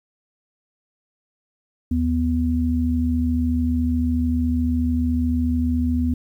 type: tone pair together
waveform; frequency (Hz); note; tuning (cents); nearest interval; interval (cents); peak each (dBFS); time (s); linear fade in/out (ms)
sine; 77.69 / 246.9; D#2 / B3; -2 / 0; octave + minor sixth; 2002; -21 / -20; 1.91-6.14; 5
effects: 9-bit